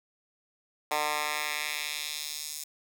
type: tone with high-pass filter sweep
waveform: 10% pulse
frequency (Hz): 150.2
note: D3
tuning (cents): +39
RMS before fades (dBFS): -33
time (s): 0.91-2.64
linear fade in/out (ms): 5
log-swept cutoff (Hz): 840 to 6700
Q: 1.2
effects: none